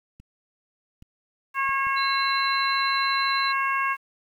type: clicks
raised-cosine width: 5 ms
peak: -34 dBFS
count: 4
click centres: 0.2 / 1.024 / 1.692 / 1.869 s
type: harmonic tone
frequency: 544 Hz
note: C#5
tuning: 33 cents flat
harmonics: 2 / 3 / 4 / 5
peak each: -24 / -28 / -30 / -32 dBFS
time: 1.54-3.97 s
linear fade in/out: 50 ms
type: tone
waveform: sine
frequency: 4047 Hz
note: B7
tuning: 42 cents sharp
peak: -28 dBFS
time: 1.96-3.53 s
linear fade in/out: 20 ms
effects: 9-bit